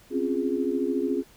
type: chord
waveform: sine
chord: Db major seventh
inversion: third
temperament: equal with one note detuned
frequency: 261.6 / 275.3 / 349.2 / 415.3 Hz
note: C4 / Db4 / F4 / Ab4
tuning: 0 / -12 / 0 / 0 cents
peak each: -29 dBFS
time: 0.1-1.24 s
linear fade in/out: 50 ms
effects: pink hiss -55 dBFS RMS until 1.36 s